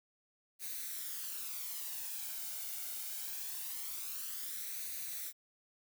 blue noise with flanger, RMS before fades -42 dBFS, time 0.59-5.33 s, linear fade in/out 50 ms, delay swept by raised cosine 0.47 to 1.38 ms, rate 0.23 Hz, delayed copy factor +0.55, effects none

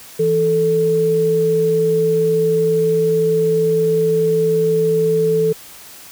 sine tone pair together, 164.56 / 440.1 Hz, E3 / A4, -3 / 0 cents, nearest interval octave + perfect fourth, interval 1703 cents, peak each -21 / -13 dBFS, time 0.19-5.53 s, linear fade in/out 10 ms, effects white hiss -39 dBFS RMS until 6.11 s

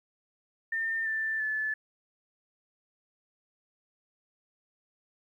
sine tone with pitch steps, 1807 / 1770.8 / 1735.4 Hz, A6 / A6 / A6, +46 / +11 / -24 cents, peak -28 dBFS, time 0.72-1.74 s, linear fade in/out 5 ms, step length 340 ms, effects 11-bit

